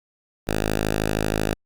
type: tone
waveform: 5% pulse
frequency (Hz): 52.9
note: G#1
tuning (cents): +33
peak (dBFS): -10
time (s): 0.47-1.54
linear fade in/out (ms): 10
effects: Opus 48 kbps